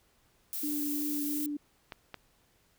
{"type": "noise", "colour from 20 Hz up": "violet", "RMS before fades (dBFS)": -36, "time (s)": [0.53, 1.46], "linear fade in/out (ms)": 0}
{"type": "tone with vibrato", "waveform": "sine", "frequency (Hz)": 293.7, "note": "D4", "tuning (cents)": 0, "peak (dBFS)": -32, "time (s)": [0.63, 1.57], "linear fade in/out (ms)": 5, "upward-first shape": "triangle", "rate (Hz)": 2.9, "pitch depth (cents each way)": 16}
{"type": "clicks", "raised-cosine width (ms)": 0.3, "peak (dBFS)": -24, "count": 2, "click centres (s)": [1.922, 2.143]}
{"effects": ["pink hiss -68 dBFS RMS until 2.78 s"]}